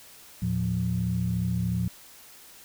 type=tone cluster; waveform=sine; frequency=80.7 / 114.5 / 177.6 Hz; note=E2 / A#2 / F3; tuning=-36 / -31 / +29 cents; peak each=-33 / -27 / -27 dBFS; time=0.42-1.88 s; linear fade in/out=5 ms; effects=tanh soft clip ceiling -15 dBFS + white hiss -50 dBFS RMS until 2.64 s